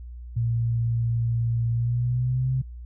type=tone with pitch glide; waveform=sine; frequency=116.5 to 130.01 Hz; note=A#2 to C3; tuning=-1 to -11 cents; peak=-21 dBFS; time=0.36-2.62 s; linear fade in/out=10 ms; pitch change=+190 cents; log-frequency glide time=1.72-2.5 s; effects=added 60 Hz sine -36 dBFS peak until 2.85 s